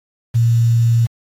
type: tone with quantisation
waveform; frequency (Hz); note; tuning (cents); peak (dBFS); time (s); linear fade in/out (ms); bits
sine; 116.54; A#2; 0; -10; 0.34-1.07; 20; 6
effects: AAC 48 kbps